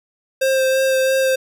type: tone with vibrato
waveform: square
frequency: 528 Hz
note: C5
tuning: 16 cents sharp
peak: -15 dBFS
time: 0.41-1.36 s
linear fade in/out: 10 ms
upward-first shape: sine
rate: 3 Hz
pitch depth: 13 cents each way
effects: none